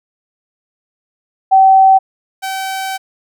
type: tone pair in turn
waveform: sine / sawtooth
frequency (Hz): 768 / 768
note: G5 / G5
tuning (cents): -36 / -36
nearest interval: unison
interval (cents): 0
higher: neither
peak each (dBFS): -4 / -15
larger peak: first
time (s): 1.51-1.99 / 2.42-2.98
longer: second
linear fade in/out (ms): 20
effects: none